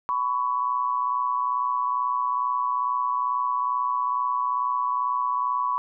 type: tone pair together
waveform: sine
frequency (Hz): 998.7 / 1121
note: B5 / C#6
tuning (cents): +19 / +19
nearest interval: major second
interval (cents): 200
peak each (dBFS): -25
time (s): 0.09-5.78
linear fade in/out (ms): 0
effects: none